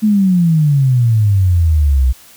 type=exponential sweep; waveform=sine; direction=down; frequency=219.3 to 61.74 Hz; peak=-8 dBFS; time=0.02-2.13 s; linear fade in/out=20 ms; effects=white hiss -42 dBFS RMS until 2.36 s